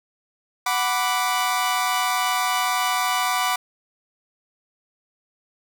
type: chord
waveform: sawtooth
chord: B minor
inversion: second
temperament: equal with one note detuned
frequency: 740 / 987.8 / 1171.3 Hz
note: F#5 / B5 / D6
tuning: 0 / 0 / -5 cents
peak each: -21 dBFS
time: 0.66-3.56 s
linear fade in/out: 5 ms
effects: none